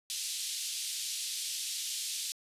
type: band-pass noise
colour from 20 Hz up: pink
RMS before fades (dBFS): -37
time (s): 0.1-2.32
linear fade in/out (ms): 0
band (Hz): 3300 to 11000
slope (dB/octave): 24
effects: resampled to 32000 Hz